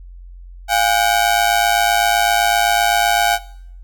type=ring-modulated tone; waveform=sawtooth; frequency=756 Hz; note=F#5; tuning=37 cents sharp; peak=-6 dBFS; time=0.68-3.39 s; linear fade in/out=50 ms; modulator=53.9 Hz; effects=noise-tail reverb RT60 0.7 s tail -20 dB re dry + added 44 Hz sine -34 dBFS peak until 3.83 s